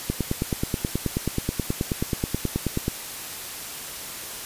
click train, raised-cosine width 3 ms, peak -10 dBFS, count 27, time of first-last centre 0.1-2.881 s, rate 9.35 Hz, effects white hiss -35 dBFS RMS until 4.45 s + resampled to 32000 Hz

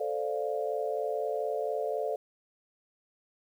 sine chord, D minor seventh, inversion second, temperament equal, 440 / 523.3 / 587.3 / 698.5 Hz, A4 / C5 / D5 / F5, 0 / 0 / 0 / 0 cents, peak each -33 / -36 / -34 / -36 dBFS, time 0-2.16 s, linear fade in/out 5 ms, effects 10-bit

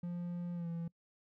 triangle tone with pitch glide, 174.61 to 168.08 Hz, F3 to E3, 0 to +34 cents, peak -35 dBFS, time 0.03-0.88 s, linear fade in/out 5 ms, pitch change -66 cents, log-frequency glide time 0.54-0.68 s, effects noise-tail reverb RT60 0.1 s tail -23 dB re dry

